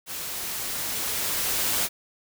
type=noise with level ramp; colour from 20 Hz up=white; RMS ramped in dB=-34 to -24 dBFS; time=0.06-1.89 s; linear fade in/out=50 ms; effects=none